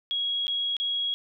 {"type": "tone with dropouts", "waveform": "sine", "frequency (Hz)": 3312, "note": "G#7", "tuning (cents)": -5, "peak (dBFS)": -25, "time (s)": [0.11, 1.14], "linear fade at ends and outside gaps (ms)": 0, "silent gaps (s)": [[0.469, 0.48], [0.767, 0.8]], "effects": []}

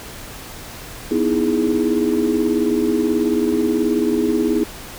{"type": "chord", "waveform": "sine", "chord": "E major seventh", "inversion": "second", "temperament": "equal", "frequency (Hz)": [246.9, 311.1, 329.6, 415.3], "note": ["B3", "D#4", "E4", "G#4"], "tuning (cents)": [0, 0, 0, 0], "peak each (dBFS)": -20, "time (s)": [1.11, 4.64], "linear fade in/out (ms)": 5, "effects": ["tanh soft clip ceiling -7 dBFS", "pink hiss -35 dBFS RMS until 4.98 s"]}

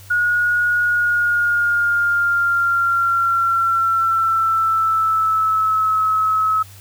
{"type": "tone with pitch glide", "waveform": "sine", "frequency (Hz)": [1446, 1288.2], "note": ["F#6", "E6"], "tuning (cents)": [-40, -40], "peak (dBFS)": -14, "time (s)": [0.1, 6.63], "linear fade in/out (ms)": 10, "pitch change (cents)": -200, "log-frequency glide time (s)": [0.82, 6], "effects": ["added 97 Hz sine -40 dBFS peak until 6.8 s", "white hiss -45 dBFS RMS until 6.8 s"]}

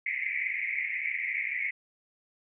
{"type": "band-pass noise", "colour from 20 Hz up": "pink", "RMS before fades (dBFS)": -32, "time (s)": [0.06, 1.71], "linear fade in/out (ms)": 5, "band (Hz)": [2000, 2300], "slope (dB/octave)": 96, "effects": []}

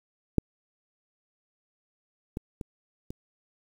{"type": "clicks", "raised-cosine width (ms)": 3, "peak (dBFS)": [-8, -19, -22, -24], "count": 4, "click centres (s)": [0.383, 2.371, 2.612, 3.105], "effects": ["8-bit"]}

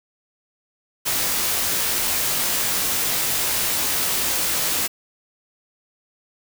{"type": "noise with comb filter", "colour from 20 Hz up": "white", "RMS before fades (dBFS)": -22, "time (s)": [1.05, 4.88], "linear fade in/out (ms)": 20, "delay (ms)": 18, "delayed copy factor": -0.6, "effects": []}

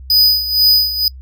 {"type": "tone with tremolo", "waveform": "square", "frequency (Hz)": 4978, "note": "D#8", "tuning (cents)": 0, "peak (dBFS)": -7, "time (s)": [0.1, 1.08], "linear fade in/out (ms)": 2, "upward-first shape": "sine", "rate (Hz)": 2.1, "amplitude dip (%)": 75, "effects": ["noise-tail reverb RT60 0.1 s tail -26 dB re dry", "added 65 Hz sine -31 dBFS peak until 1.21 s"]}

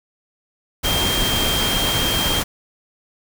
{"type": "tone in noise", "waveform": "sine", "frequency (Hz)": 3191, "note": "G7", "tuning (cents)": 30, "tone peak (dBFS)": -21, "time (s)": [0.84, 2.41], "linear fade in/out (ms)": 20, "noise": "pink", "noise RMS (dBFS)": -21, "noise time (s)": [0.83, 2.44], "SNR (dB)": -3, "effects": []}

